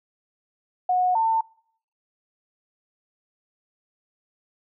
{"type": "tone pair in turn", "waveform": "sine", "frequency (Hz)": [730, 896.9], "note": ["F#5", "A5"], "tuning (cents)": [-24, 33], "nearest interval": "major third", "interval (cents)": 357, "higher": "second", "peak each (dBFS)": -18, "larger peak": "neither", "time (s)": [[0.89, 1.15], [1.15, 1.41]], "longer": "neither", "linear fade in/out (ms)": 5, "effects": ["noise-tail reverb RT60 0.6 s tail -24 dB re dry"]}